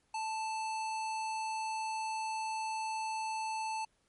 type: tone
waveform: square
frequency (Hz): 880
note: A5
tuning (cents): 0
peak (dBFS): -35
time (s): 0.14-3.85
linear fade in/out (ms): 5
effects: pink hiss -74 dBFS RMS until 4.08 s + MP3 48 kbps